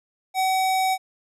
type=tone; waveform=square; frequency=757 Hz; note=F#5; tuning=39 cents sharp; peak=-20 dBFS; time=0.34-0.98 s; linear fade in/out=50 ms; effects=resampled to 32000 Hz